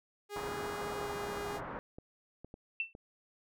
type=tone with pitch glide; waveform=sawtooth; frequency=411.1 to 408.3 Hz; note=G#4 to G#4; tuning=-18 to -29 cents; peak=-35 dBFS; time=0.29-1.61 s; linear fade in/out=50 ms; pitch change=-11 cents; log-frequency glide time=0.97-1.13 s
type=low-pass noise; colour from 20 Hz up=white; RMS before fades=-42 dBFS; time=0.36-1.79 s; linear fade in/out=0 ms; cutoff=1400 Hz; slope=24 dB/octave
type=clicks; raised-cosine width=2 ms; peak=-34 dBFS; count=5; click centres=1.321 / 1.985 / 2.446 / 2.541 / 2.951 s
type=tone with exponential decay; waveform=sine; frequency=2684 Hz; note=E7; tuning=31 cents sharp; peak=-28 dBFS; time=2.8-2.93 s; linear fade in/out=1 ms; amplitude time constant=28 ms
effects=none